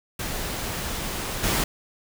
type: noise with level steps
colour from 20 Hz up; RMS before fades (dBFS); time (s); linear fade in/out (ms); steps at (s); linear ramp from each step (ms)
pink; -30 / -23; 0.19-1.64; 5; 1.43; 10
effects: none